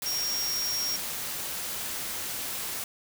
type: tone in noise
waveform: sine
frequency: 5588 Hz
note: F8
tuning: in tune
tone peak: -28 dBFS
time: 0.06-0.96 s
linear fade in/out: 2 ms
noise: white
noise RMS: -34 dBFS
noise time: 0.02-2.84 s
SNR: +3 dB
effects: none